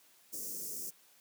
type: band-stop noise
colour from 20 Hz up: white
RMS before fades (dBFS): -41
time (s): 0.32-0.91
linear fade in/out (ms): 20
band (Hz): 510 to 5400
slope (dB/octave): 48
effects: white hiss -64 dBFS RMS until 1.2 s + high-pass 150 Hz 12 dB/octave